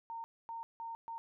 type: tone bursts at uneven times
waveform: sine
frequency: 917 Hz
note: A#5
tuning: 29 cents flat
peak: -40 dBFS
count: 4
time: 0.1-0.24 / 0.49-0.63 / 0.8-0.95 / 1.08-1.18 s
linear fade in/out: 0 ms
effects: none